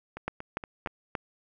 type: two click trains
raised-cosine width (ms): 0.5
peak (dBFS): -15 / -23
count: 4 / 4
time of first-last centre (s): 0.28-1.152 / 0.17-0.873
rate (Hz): 3.44 / 4.27
effects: none